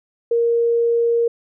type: tone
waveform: sine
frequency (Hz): 467.6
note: A#4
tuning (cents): +5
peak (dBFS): -14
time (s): 0.31-1.28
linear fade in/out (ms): 5
effects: none